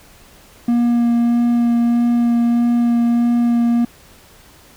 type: tone with vibrato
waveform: triangle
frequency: 237 Hz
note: A#3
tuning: 29 cents sharp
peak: -10 dBFS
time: 0.68-3.85 s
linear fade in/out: 5 ms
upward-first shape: sine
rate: 1.6 Hz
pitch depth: 10 cents each way
effects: pink hiss -46 dBFS RMS until 4.76 s